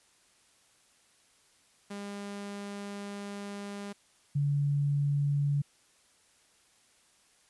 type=tone pair in turn; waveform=sawtooth / sine; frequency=201.9 / 143.17 Hz; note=G#3 / D3; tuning=-49 / -44 cents; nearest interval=tritone; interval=595 cents; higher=first; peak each=-34 / -25 dBFS; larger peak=second; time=1.9-3.93 / 4.35-5.62 s; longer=first; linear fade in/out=10 ms; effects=white hiss -65 dBFS RMS until 7.49 s + resampled to 24000 Hz